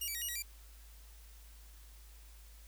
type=tone with pitch steps; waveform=5% pulse; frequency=2853 / 2305 / 1892 / 2889 / 1916 / 2359 Hz; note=F7 / D7 / A#6 / F#7 / A#6 / D7; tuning=+36 / -33 / +25 / -42 / +47 / +7 cents; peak=-28 dBFS; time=0.01-0.424 s; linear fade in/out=5 ms; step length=69 ms; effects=added 53 Hz sine -53 dBFS peak until 2.67 s + white hiss -62 dBFS RMS until 2.67 s